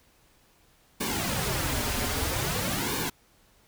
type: noise with flanger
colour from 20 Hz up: pink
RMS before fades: -29 dBFS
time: 1-3.1 s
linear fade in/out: 10 ms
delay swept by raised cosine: 1.5 to 6.2 ms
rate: 0.51 Hz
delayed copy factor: -0.8
effects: pink hiss -62 dBFS RMS until 3.67 s